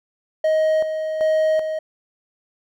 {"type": "tone with tremolo", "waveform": "triangle", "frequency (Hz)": 628, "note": "D#5", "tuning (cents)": 16, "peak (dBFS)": -13, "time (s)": [0.44, 1.79], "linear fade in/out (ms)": 5, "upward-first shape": "square", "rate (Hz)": 1.3, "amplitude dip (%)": 55, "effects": []}